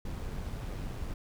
brown noise with amplitude modulation, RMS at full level -36 dBFS, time 0.05-1.14 s, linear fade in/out 5 ms, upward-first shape sine, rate 96.6 Hz, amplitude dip 30%, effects none

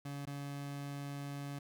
30% pulse tone with dropouts, 141.7 Hz, C#3, 38 cents sharp, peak -38 dBFS, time 0.05-1.59 s, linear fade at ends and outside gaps 5 ms, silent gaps 0.255-0.27 s, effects none

